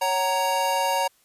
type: chord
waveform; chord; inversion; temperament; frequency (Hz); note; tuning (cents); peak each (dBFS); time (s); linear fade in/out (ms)
square; F# major; second; equal with one note detuned; 554.4 / 752.5 / 932.3; C#5 / F#5 / A#5; 0 / +29 / 0; -28 / -29 / -24; 0.01-1.08; 10
effects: white hiss -62 dBFS RMS until 1.24 s + resampled to 32000 Hz